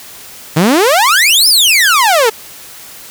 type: exponential two-way sweep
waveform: sawtooth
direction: up then down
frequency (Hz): 146.83 to 5360 to 421.6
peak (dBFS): -3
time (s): 0.56-2.3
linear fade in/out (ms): 10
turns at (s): 1.48
effects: white hiss -33 dBFS RMS until 3.1 s